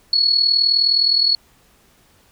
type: tone with amplitude modulation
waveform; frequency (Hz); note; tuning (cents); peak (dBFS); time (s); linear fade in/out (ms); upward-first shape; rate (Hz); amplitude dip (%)
sine; 4374; C#8; -24; -10; 0.13-1.35; 2; sine; 39.6; 65
effects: pink hiss -55 dBFS RMS until 2.31 s